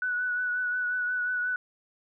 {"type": "tone with vibrato", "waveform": "sine", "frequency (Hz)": 1480, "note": "F#6", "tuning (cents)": 0, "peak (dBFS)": -26, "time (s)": [0.02, 1.56], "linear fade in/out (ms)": 2, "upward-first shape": "triangle", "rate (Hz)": 5.6, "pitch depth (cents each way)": 29, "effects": []}